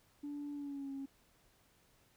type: tone with pitch glide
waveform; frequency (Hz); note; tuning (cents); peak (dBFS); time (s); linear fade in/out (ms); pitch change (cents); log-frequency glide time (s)
sine; 289.6 to 273.3; D4 to C#4; -24 to -24; -39; 0.23-1.06; 10; -100; 0.54-0.91
effects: tanh soft clip ceiling -37 dBFS + pink hiss -70 dBFS RMS until 2.16 s